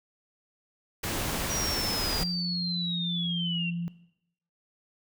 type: noise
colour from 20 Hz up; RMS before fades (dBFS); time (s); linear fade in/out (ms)
pink; -31; 1.03-2.24; 10
type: linear sweep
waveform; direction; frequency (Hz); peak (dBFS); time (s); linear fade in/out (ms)
sine; down; 5810 to 2700; -30; 1.49-3.71; 20
type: tone with pitch glide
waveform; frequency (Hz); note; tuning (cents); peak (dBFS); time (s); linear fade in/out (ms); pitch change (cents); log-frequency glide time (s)
sine; 176 to 171.39; F3 to F3; +14 to -32; -30; 2.21-3.88; 0; -46; 2.6-3.4
effects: noise-tail reverb RT60 0.8 s tail -19 dB re dry